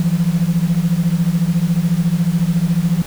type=beating tone pair; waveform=sine; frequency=163.3 / 177.3 Hz; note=E3 / F3; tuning=-16 / +26 cents; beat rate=14 Hz; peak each=-15 dBFS; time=0-3.02 s; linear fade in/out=2 ms; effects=tanh soft clip ceiling -7 dBFS + pink hiss -34 dBFS RMS until 3.06 s